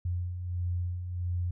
sine beating tone pair, 87.31 / 88.81 Hz, F2 / F2, 0 / +30 cents, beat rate 1.5 Hz, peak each -39 / -30 dBFS, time 0.05-1.51 s, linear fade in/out 5 ms, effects none

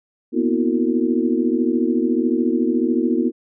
sine tone cluster, 238.2 / 252.1 / 323 / 364.6 / 454.6 Hz, A#3 / B3 / E4 / F#4 / A#4, +38 / +36 / -35 / -25 / -43 cents, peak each -22 / -21 / -21 / -23 / -29 dBFS, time 0.32-3.32 s, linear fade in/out 50 ms, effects none

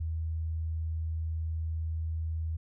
sine tone, 80.5 Hz, E2, 41 cents flat, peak -30 dBFS, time 0-2.57 s, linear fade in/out 10 ms, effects none

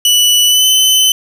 sawtooth tone with pitch glide, 2960 to 3038 Hz, F#7 to F#7, 0 to +45 cents, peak -4 dBFS, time 0.05-1.12 s, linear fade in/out 2 ms, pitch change +45 cents, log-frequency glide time 0.46-0.66 s, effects none

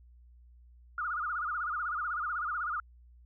sine tone with vibrato, 1318.5 Hz, E6, in tune, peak -31 dBFS, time 0.98-2.8 s, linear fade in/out 2 ms, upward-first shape sine, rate 16 Hz, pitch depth 180 cents each way, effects added 60 Hz sine -54 dBFS peak until 3.25 s

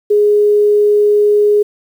sine tone, 415.7 Hz, G#4, 2 cents sharp, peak -7 dBFS, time 0.1-1.63 s, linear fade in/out 10 ms, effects 7-bit

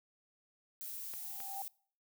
violet noise, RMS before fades -44 dBFS, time 0.81-1.68 s, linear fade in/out 0 ms
sine tone with exponential growth, 787 Hz, G5, 7 cents sharp, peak -38 dBFS, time 1.06-1.62 s, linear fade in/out 2 ms, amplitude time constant 120 ms
clicks, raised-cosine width 0.3 ms, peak -33 dBFS, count 2, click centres 1.137 / 1.403 s
effects noise-tail reverb RT60 0.5 s tail -24 dB re dry

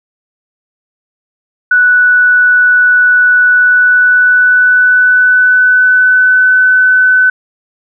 sine tone with pitch glide, 1480 to 1507.6 Hz, F#6 to F#6, 0 to +32 cents, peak -4 dBFS, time 1.71-7.3 s, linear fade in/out 5 ms, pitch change +32 cents, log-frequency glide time 3.48-6.55 s, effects none

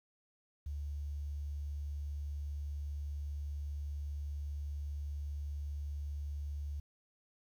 sine tone with quantisation, 72.5 Hz, D2, 22 cents flat, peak -37 dBFS, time 0.66-6.8 s, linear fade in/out 5 ms, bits 11, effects none

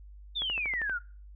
sine exponential sweep, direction down, 3700 to 1374 Hz, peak -29 dBFS, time 0.35-0.99 s, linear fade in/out 20 ms
click train, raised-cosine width 0.5 ms, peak -25 dBFS, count 7, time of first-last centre 0.42-0.896 s, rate 12.6 Hz
effects noise-tail reverb RT60 0.4 s tail -24 dB re dry + added 50 Hz sine -46 dBFS peak until 1.35 s

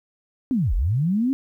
sine linear two-way sweep, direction down then up, 277.2 to 34.65 to 277.2 Hz, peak -18 dBFS, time 0.51-1.33 s, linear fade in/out 0 ms, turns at 0.74 s, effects 10-bit

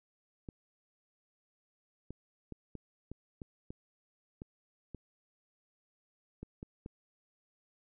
clicks, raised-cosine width 3 ms, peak -30 dBFS, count 12, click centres 0.488 / 2.106 / 2.523 / 2.753 / 3.116 / 3.418 / 3.705 / 4.419 / 4.947 / 6.43 / 6.629 / 6.861 s, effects none

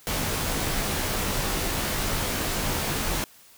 pink noise with comb filter, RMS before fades -27 dBFS, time 0.07-3.24 s, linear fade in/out 0 ms, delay 17 ms, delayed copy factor -0.55, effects white hiss -53 dBFS RMS until 3.57 s

